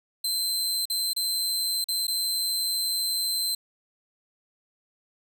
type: tone with dropouts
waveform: sawtooth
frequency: 4096 Hz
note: C8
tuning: 38 cents flat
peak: -22 dBFS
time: 0.24-3.55 s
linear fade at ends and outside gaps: 5 ms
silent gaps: 0.855-0.899 / 1.134-1.163 / 1.843-1.885 / 2.07-2.079 s
effects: none